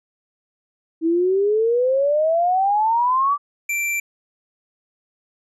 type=exponential sweep; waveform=sine; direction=up; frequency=319.4 to 1173 Hz; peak=-15 dBFS; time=1.01-3.38 s; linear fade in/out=50 ms
type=tone; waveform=square; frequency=2349 Hz; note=D7; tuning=in tune; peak=-21 dBFS; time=3.69-4 s; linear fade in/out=5 ms
effects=resampled to 32000 Hz